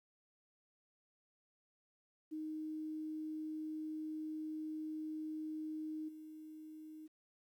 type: tone with level steps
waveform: sine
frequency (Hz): 311.1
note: D#4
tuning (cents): 0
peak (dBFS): -40 / -49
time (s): 2.31-7.08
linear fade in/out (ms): 20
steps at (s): 6.08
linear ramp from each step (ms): 10
effects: 12-bit